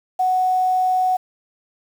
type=tone with quantisation; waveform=sine; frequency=741 Hz; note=F#5; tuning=2 cents sharp; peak=-15 dBFS; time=0.19-1.17 s; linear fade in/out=10 ms; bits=7; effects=none